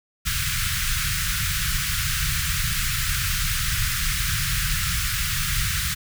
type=band-stop noise; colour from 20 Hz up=pink; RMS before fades=-24 dBFS; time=0.25-5.95 s; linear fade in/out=20 ms; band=160 to 1300 Hz; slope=48 dB/octave; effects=none